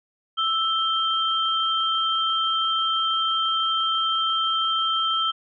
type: tone pair together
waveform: sine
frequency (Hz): 1318.5 / 3153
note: E6 / G7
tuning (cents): 0 / +9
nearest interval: octave + minor third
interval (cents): 1509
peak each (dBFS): -23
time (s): 0.37-5.32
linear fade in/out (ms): 20
effects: none

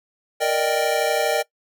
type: chord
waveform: square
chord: Eb major seventh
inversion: second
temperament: equal with one note detuned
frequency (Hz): 466.2 / 590 / 622.3 / 784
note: Bb4 / D5 / Eb5 / G5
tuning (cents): 0 / +8 / 0 / 0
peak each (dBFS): -25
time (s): 0.4-1.43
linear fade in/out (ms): 20
effects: noise-tail reverb RT60 0.1 s tail -20 dB re dry

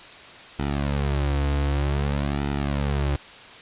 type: tone with flanger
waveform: sawtooth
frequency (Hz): 70.9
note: C#2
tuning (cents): +40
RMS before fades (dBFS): -24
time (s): 0.59-3.16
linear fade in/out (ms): 0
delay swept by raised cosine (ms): 1.8 to 5.2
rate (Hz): 0.53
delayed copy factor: -1
effects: white hiss -43 dBFS RMS until 3.61 s + resampled to 8000 Hz

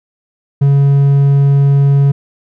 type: tone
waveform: triangle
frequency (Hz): 140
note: C#3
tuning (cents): +18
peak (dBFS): -4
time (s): 0.61-2.12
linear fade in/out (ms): 10
effects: none

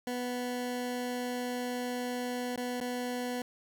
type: tone with dropouts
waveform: 20% pulse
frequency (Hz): 246.9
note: B3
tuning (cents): 0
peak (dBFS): -28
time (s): 0.07-3.42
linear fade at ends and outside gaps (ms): 2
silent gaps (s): 2.561-2.576 / 2.802-2.811
effects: none

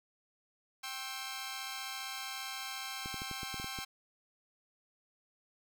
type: chord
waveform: 10% pulse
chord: C major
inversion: second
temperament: equal with one note detuned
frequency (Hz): 784 / 1070.3 / 1318.5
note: G5 / C6 / E6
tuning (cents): 0 / +39 / 0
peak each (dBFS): -35 / -35 / -38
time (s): 0.83-3.85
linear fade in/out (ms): 10
type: clicks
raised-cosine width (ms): 3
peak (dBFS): -31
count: 9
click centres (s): 3.059 / 3.143 / 3.219 / 3.313 / 3.432 / 3.543 / 3.599 / 3.644 / 3.788
effects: none

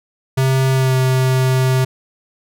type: tone with pitch glide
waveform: square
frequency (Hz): 132.3 to 130.03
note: C3 to C3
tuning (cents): +20 to -10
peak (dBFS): -13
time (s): 0.37-1.85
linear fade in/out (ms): 10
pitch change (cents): -30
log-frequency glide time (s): 0.73-0.95
effects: none

